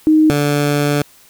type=tone pair in turn; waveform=sine / 15% pulse; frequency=311.1 / 145.47 Hz; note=D#4 / D3; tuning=0 / -16 cents; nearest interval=octave + minor second; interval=1316 cents; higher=first; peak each=-7 dBFS; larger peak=neither; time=0.07-0.3 / 0.3-1.02 s; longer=second; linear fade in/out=0 ms; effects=white hiss -47 dBFS RMS until 1.29 s